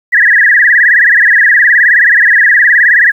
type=tone with vibrato; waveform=sine; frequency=1800 Hz; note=A6; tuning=39 cents sharp; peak=-3 dBFS; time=0.12-3.12 s; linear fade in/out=20 ms; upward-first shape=sine; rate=19 Hz; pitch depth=170 cents each way; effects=7-bit